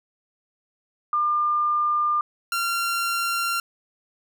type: tone pair in turn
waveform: sine / sawtooth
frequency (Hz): 1200 / 1378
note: D6 / F6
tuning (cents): +37 / -24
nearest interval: major second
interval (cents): 239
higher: second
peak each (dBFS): -19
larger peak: neither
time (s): 1.13-2.21 / 2.52-3.6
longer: neither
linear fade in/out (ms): 2
effects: none